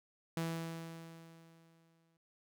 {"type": "tone with exponential decay", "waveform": "sawtooth", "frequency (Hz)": 164.81, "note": "E3", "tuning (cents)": 0, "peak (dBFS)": -30, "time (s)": [0.37, 2.17], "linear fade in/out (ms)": 2, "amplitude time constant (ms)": 390, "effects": []}